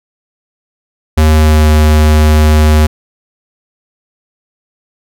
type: tone with pitch glide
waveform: square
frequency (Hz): 77.78 to 76.71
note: D#2 to D#2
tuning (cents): 0 to -24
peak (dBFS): -5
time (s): 1.17-2.87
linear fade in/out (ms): 10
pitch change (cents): -24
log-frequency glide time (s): 1.31-1.68
effects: none